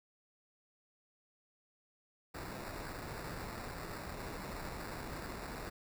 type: noise with sample-and-hold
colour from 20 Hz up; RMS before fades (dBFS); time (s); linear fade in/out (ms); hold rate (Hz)
pink; -44; 2.34-5.7; 10; 3150
effects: none